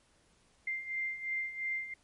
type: beating tone pair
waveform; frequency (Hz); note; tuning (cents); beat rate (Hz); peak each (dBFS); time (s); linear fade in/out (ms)
sine; 2093 / 2095.9; C7 / C7; 0 / +2; 2.9; -40 / -35; 0.67-1.94; 5
effects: pink hiss -68 dBFS RMS until 2.03 s + MP3 48 kbps